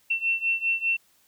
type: beating tone pair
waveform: sine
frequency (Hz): 2700 / 2705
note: E7 / E7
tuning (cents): +41 / +44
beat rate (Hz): 5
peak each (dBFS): -25 / -27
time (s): 0.1-0.97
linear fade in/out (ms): 10
effects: white hiss -63 dBFS RMS until 1.27 s